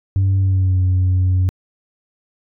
sine tone with pitch glide, 96.5 to 92.09 Hz, G2 to F#2, -27 to -8 cents, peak -10 dBFS, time 0.16-1.49 s, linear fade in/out 0 ms, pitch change -81 cents, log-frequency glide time 0.38-0.79 s, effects tanh soft clip ceiling -11 dBFS

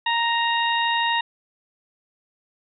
harmonic tone, 932.3 Hz, A#5, in tune, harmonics 1 / 2 / 3 / 4, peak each -22 / -25 / -27 / -28 dBFS, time 0.06-1.21 s, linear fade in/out 5 ms, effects none

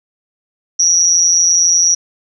sine tone with amplitude modulation, 5750 Hz, F8, 50 cents sharp, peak -4 dBFS, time 0.79-1.95 s, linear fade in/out 10 ms, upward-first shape sine, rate 172 Hz, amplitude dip 100%, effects none

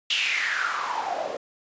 white noise with band-pass filter sweep, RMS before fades -27 dBFS, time 0.1-1.37 s, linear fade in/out 5 ms, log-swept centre 3100 to 520 Hz, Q 6.1, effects resampled to 16000 Hz

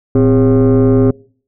sine tone with frequency modulation, 259.2 Hz, C4, 16 cents flat, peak -4 dBFS, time 0.15-1.11 s, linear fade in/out 5 ms, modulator 145 Hz, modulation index 1.3, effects noise-tail reverb RT60 0.5 s tail -26 dB re dry + tanh soft clip ceiling -6 dBFS

